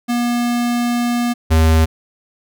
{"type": "tone pair in turn", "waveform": "square", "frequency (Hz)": [240, 80.14], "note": ["B3", "E2"], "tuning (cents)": [-49, -48], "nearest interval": "octave + perfect fifth", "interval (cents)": 1899, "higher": "first", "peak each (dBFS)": [-16, -10], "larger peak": "second", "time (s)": [[0.08, 1.34], [1.5, 1.86]], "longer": "first", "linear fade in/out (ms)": 20, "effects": []}